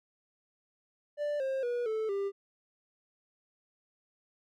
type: tone with pitch steps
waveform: triangle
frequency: 588 / 533 / 483.2 / 438 / 397 Hz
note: D5 / C5 / B4 / A4 / G4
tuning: +2 / +32 / -38 / -8 / +22 cents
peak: -28 dBFS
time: 1.17-2.32 s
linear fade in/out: 50 ms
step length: 230 ms
effects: none